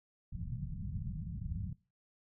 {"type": "low-pass noise", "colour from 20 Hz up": "white", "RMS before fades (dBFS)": -40, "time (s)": [0.32, 1.73], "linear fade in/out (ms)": 5, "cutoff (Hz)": 180, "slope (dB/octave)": 48, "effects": ["noise-tail reverb RT60 0.3 s tail -19 dB re dry"]}